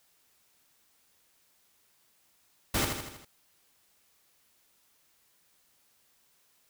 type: noise with echo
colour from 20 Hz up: pink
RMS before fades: -28 dBFS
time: 2.74-2.85 s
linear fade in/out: 5 ms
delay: 80 ms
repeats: 5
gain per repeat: -5 dB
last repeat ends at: 3.25 s
effects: white hiss -68 dBFS RMS until 6.69 s